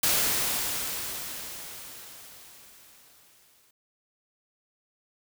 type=noise with exponential decay; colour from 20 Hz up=white; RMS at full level=-23 dBFS; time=0.03-3.71 s; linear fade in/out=5 ms; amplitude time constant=800 ms; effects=none